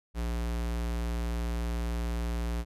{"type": "tone", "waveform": "square", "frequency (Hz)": 58.27, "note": "A#1", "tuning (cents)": 0, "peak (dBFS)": -30, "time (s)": [0.14, 2.65], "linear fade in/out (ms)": 50, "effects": ["resampled to 32000 Hz"]}